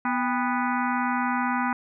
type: harmonic tone with a mistuned harmonic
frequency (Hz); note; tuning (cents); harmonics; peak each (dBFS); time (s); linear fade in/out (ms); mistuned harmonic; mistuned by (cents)
246.9; B3; 0; 1 / 3 / 4 / 5 / 6 / 7 / 8 / 9 / 10; -27 / -30 / -29 / -32 / -31 / -42 / -36 / -44 / -42; 0.05-1.73; 2; 3; +120
effects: none